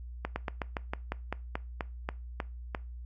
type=slowing click train; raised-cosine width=0.5 ms; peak=-17 dBFS; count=13; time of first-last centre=0.25-2.748 s; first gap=110 ms; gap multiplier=1.11; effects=noise-tail reverb RT60 0.3 s tail -21 dB re dry + added 60 Hz sine -40 dBFS peak until 3.05 s